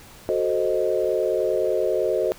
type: chord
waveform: sine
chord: F# diminished seventh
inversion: none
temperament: equal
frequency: 370 / 440 / 523.3 / 622.3 Hz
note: F#4 / A4 / C5 / Eb5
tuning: 0 / 0 / 0 / 0 cents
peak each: -25 dBFS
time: 0.29-2.32 s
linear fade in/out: 0 ms
effects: pink hiss -46 dBFS RMS until 2.38 s